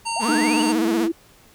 harmonic tone, 918 Hz, A#5, 27 cents flat, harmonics 1 / 3 / 5 / 7 / 9 / 10, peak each -25 / -30 / -31 / -37 / -35 / -36 dBFS, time 0.05-0.73 s, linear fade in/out 20 ms
sine linear sweep, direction up, 623 to 2971 Hz, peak -25 dBFS, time 0.16-0.62 s, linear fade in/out 5 ms
sawtooth tone with vibrato, 227.2 Hz, A#3, 44 cents flat, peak -18 dBFS, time 0.19-1.09 s, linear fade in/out 50 ms, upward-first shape sine, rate 16 Hz, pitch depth 130 cents each way
sine tone with pitch glide, 306.3 to 332.1 Hz, D#4 to E4, -27 to +13 cents, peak -19 dBFS, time 0.28-1.12 s, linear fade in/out 10 ms, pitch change +140 cents, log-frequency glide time 0.65-0.87 s
effects pink hiss -52 dBFS RMS until 1.54 s

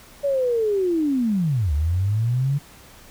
sine linear two-way sweep, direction down then up, 575 to 70 to 145.2 Hz, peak -18 dBFS, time 0.23-2.59 s, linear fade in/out 20 ms, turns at 1.73 s, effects pink hiss -47 dBFS RMS until 3.1 s

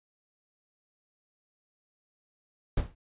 brown noise with exponential decay, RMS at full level -22 dBFS, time 2.77-2.95 s, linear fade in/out 5 ms, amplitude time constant 38 ms, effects resampled to 8000 Hz

